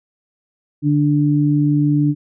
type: tone pair together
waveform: sine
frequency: 146.83 / 293.7 Hz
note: D3 / D4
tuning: 0 / 0 cents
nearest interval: octave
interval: 1200 cents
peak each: -15 dBFS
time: 0.82-2.15 s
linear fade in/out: 50 ms
effects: none